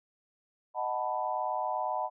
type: chord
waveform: sine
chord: B dominant seventh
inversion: first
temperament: equal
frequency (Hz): 622.3 / 740 / 880 / 987.8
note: D#5 / F#5 / A5 / B5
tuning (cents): 0 / 0 / 0 / 0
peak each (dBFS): -36 / -34 / -35 / -35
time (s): 0.74-2.1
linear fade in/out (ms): 50
effects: none